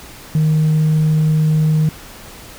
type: tone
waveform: sine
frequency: 155.5 Hz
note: D#3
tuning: 1 cent flat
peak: -9 dBFS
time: 0.35-1.89 s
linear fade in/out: 2 ms
effects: tanh soft clip ceiling -9 dBFS + pink hiss -37 dBFS RMS until 2.58 s